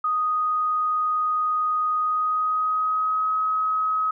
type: tone with pitch glide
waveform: sine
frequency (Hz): 1244.5 to 1272.1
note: D#6 to D#6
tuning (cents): 0 to +38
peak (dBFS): -20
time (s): 0.04-4.11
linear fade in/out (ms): 5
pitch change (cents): +38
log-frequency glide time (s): 1.99-3.32
effects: none